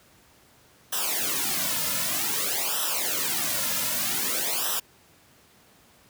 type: noise with flanger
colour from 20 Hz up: white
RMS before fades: -27 dBFS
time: 0.92-4.8 s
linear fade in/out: 10 ms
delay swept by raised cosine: 0.44 to 2.64 ms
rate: 0.53 Hz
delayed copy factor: -1
effects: pink hiss -57 dBFS RMS until 6.09 s + high-pass 80 Hz 12 dB/octave